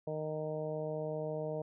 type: harmonic tone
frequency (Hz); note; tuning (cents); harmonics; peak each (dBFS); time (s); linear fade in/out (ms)
154.6; D#3; -11; 1 / 2 / 3 / 4 / 5 / 6; -41 / -47 / -39 / -39 / -51 / -53; 0.07-1.62; 5
effects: none